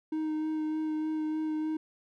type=tone with vibrato; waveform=triangle; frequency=311.1 Hz; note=D#4; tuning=in tune; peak=-27 dBFS; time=0.12-1.77 s; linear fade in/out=5 ms; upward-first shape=sine; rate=3.3 Hz; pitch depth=13 cents each way; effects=none